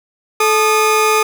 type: tone pair together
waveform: 30% pulse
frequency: 433.8 / 1227 Hz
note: A4 / D#6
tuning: -25 / -25 cents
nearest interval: octave + tritone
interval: 1800 cents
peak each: -11 dBFS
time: 0.4-1.23 s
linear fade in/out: 5 ms
effects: none